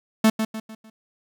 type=tone with echo; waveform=45% pulse; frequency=220 Hz; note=A3; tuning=in tune; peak=-13 dBFS; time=0.24-0.3 s; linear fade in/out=5 ms; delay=150 ms; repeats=4; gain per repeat=-8 dB; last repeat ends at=0.9 s; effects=none